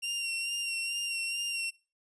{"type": "tone with vibrato", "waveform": "sawtooth", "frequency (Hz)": 2761, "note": "F7", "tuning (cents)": -20, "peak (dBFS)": -28, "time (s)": [0.02, 1.71], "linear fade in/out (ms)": 20, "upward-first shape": "sine", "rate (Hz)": 2.3, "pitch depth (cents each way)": 27, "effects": ["noise-tail reverb RT60 0.3 s tail -19 dB re dry", "resampled to 24000 Hz"]}